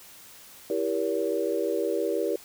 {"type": "chord", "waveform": "sine", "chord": "E diminished seventh", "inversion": "none", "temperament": "just", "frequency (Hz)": [329.6, 395.6, 474.7, 569.6], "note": ["E4", "G4", "Bb4", "Db5"], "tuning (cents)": [0, 16, 31, 47], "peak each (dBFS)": [-31, -29, -29, -31], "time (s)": [0.7, 2.36], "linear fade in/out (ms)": 2, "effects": ["white hiss -49 dBFS RMS until 2.44 s"]}